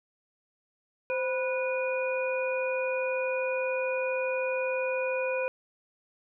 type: harmonic tone with a mistuned harmonic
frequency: 491.4 Hz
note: B4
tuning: 9 cents flat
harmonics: 1 / 2 / 3 / 5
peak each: -28 / -38 / -39 / -34 dBFS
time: 1.1-5.48 s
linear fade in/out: 0 ms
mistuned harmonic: 1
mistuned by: +94 cents
effects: none